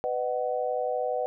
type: tone cluster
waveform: sine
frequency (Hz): 500 / 612 / 749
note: B4 / D#5 / F#5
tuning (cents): +21 / -29 / +21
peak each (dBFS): -29 / -31 / -31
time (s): 0.04-1.26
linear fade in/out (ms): 0
effects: none